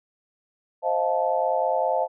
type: chord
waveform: sine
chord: F dominant seventh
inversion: second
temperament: just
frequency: 523.8 / 628.6 / 698.5 / 873.1 Hz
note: C5 / Eb5 / F5 / A5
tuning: +2 / +18 / 0 / -14 cents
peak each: -26 dBFS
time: 0.82-2.08 s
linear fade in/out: 50 ms
effects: none